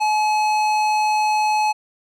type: tone with tanh clipping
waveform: sine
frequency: 853 Hz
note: G#5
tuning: 46 cents sharp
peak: -18 dBFS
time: 0-1.73 s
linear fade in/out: 20 ms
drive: 16 dB
effects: none